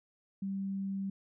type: tone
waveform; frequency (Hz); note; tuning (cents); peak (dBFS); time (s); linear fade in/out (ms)
sine; 195; G3; -9; -33; 0.42-1.1; 5
effects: none